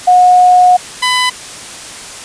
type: tone pair in turn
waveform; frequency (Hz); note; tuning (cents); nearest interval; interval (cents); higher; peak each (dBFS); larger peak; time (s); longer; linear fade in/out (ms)
sine / 15% pulse; 725 / 1001.9; F#5 / B5; -35 / +25; tritone; 560; second; -3 / -3; neither; 0.07-0.77 / 1.02-1.3; first; 10
effects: white hiss -28 dBFS RMS until 2.24 s + resampled to 22050 Hz